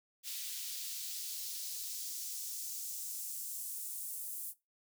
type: noise with high-pass filter sweep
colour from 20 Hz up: white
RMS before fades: -42 dBFS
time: 0.23-4.54 s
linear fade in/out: 50 ms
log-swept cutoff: 3300 to 10000 Hz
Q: 1.3
effects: noise-tail reverb RT60 0.2 s tail -17 dB re dry